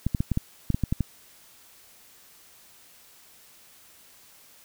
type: clicks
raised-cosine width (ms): 5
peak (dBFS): -11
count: 10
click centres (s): 0.066 / 0.148 / 0.205 / 0.317 / 0.374 / 0.703 / 0.745 / 0.837 / 0.925 / 1.007
effects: white hiss -54 dBFS RMS until 4.64 s